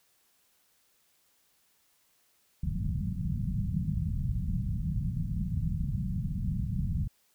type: low-pass noise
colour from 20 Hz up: white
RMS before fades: -31 dBFS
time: 2.63-7.08 s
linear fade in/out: 5 ms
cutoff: 190 Hz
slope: 48 dB/octave
effects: white hiss -69 dBFS RMS until 7.34 s